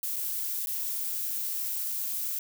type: noise with dropouts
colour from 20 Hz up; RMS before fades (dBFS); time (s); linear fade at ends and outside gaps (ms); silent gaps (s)
violet; -32; 0.03-2.39; 2; 0.161-0.164 / 0.66-0.67
effects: none